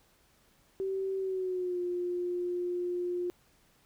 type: tone with pitch glide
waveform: sine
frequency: 384.6 to 354.7 Hz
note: G4 to F4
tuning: -33 to +27 cents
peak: -30 dBFS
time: 0.8-3.3 s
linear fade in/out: 0 ms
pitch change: -140 cents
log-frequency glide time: 1.18-1.8 s
effects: pink hiss -66 dBFS RMS until 3.85 s